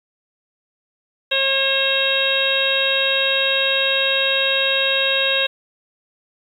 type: harmonic tone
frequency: 540 Hz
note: C#5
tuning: 45 cents flat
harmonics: 1 / 2 / 3 / 4 / 5 / 6 / 7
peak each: -23 / -32 / -24 / -32 / -21 / -24 / -21 dBFS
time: 1.31-5.47 s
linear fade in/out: 10 ms
effects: 8-bit